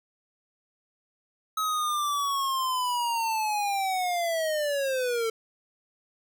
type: linear sweep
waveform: square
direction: down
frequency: 1283 to 443.3 Hz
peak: -26 dBFS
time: 1.57-5.3 s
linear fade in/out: 5 ms
effects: none